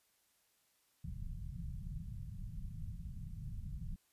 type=low-pass noise; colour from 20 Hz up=pink; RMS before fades=-44 dBFS; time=1.04-3.96 s; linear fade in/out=5 ms; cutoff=180 Hz; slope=48 dB/octave; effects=white hiss -75 dBFS RMS until 4.12 s + resampled to 32000 Hz